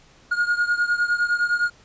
triangle beating tone pair, 1428 / 1437.8 Hz, F6 / F6, +38 / +50 cents, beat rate 9.8 Hz, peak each -19 / -22 dBFS, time 0.31-1.7 s, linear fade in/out 10 ms, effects pink hiss -53 dBFS RMS until 1.84 s + resampled to 16000 Hz

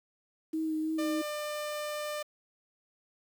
sine tone with vibrato, 315.2 Hz, D#4, 23 cents sharp, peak -29 dBFS, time 0.53-1.22 s, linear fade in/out 10 ms, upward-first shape sine, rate 3 Hz, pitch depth 19 cents each way
sawtooth tone, 598 Hz, D5, 31 cents sharp, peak -30 dBFS, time 0.98-2.23 s, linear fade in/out 10 ms
effects 9-bit

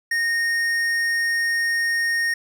sine tone with tanh clipping, 1850 Hz, A#6, 14 cents flat, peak -21 dBFS, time 0.11-2.34 s, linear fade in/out 5 ms, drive 13 dB, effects none

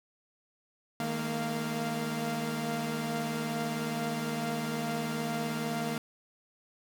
sawtooth tone cluster, 156.2 / 212.6 / 232.1 / 694 Hz, D#3 / G#3 / A#3 / F5, +7 / +41 / -7 / -11 cents, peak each -33 / -37 / -30 / -35 dBFS, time 1-5.98 s, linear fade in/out 2 ms, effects none

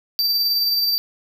square tone with tremolo, 4662 Hz, D8, 14 cents flat, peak -16 dBFS, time 0.19-0.98 s, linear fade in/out 0 ms, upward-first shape triangle, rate 19 Hz, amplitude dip 35%, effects none

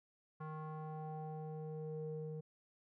square tone with low-pass filter sweep, 155.5 Hz, D#3, 1 cent flat, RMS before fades -45 dBFS, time 0.4-2.41 s, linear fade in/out 10 ms, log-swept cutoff 1200 to 390 Hz, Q 3.8, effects none

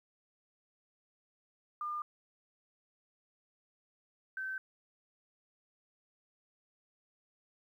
sine tone pair in turn, 1205 / 1541.6 Hz, D6 / G6, +44 / -29 cents, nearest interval major third, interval 427 cents, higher second, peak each -35 / -36 dBFS, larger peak first, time 1.81-2.02 / 4.37-4.58 s, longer neither, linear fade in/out 2 ms, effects 12-bit

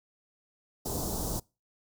pink band-stop noise, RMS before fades -33 dBFS, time 0.85-1.4 s, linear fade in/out 10 ms, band 910 to 5100 Hz, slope 24 dB/octave, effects noise-tail reverb RT60 0.3 s tail -26 dB re dry

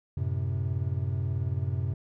triangle chord, F# diminished, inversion none, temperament equal with one note detuned, 92.5 / 110.96 / 130.81 Hz, F#2 / A2 / C3, 0 / +15 / 0 cents, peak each -28 / -32 / -29 dBFS, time 0.17-1.94 s, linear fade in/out 5 ms, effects none

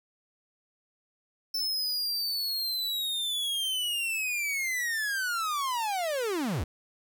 45% pulse linear sweep, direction down, 5320 to 58.27 Hz, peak -28 dBFS, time 1.54-6.64 s, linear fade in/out 5 ms, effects none

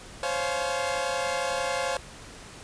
sawtooth chord, Db major seventh, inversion third, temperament equal with one note detuned, 523.3 / 554.4 / 698.5 / 851 Hz, C5 / Db5 / F5 / Ab5, 0 / 0 / 0 / +42 cents, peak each -27 / -28 / -29 / -30 dBFS, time 0.23-1.97 s, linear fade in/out 2 ms, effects pink hiss -45 dBFS RMS until 2.63 s + resampled to 22050 Hz

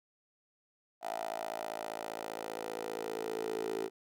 10% pulse tone with high-pass filter sweep, 55.1 Hz, A1, 3 cents sharp, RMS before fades -39 dBFS, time 1.01-3.9 s, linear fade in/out 50 ms, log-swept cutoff 680 to 410 Hz, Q 7.7, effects none

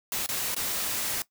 white noise with dropouts, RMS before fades -30 dBFS, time 0.12-1.22 s, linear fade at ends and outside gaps 1 ms, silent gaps 0.262-0.289 / 0.546-0.564 s, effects noise-tail reverb RT60 0.1 s tail -18 dB re dry

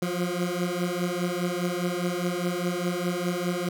20% pulse beating tone pair, 174.61 / 179.51 Hz, F3 / F3, 0 / +48 cents, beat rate 4.9 Hz, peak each -24 / -24 dBFS, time 0.02-3.69 s, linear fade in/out 5 ms, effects none

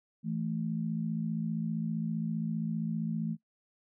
sine tone pair together, 164.81 / 220 Hz, E3 / A3, 0 / 0 cents, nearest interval perfect fourth, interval 500 cents, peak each -33 / -33 dBFS, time 0.23-3.37 s, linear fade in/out 50 ms, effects noise-tail reverb RT60 0.1 s tail -20 dB re dry

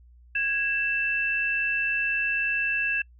sine tone pair together, 1650.6 / 2659 Hz, G#6 / E7, -11 / +14 cents, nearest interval minor sixth, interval 825 cents, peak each -27 / -25 dBFS, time 0.35-3.02 s, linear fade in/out 5 ms, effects noise-tail reverb RT60 0.1 s tail -26 dB re dry + added 60 Hz sine -50 dBFS peak until 3.19 s

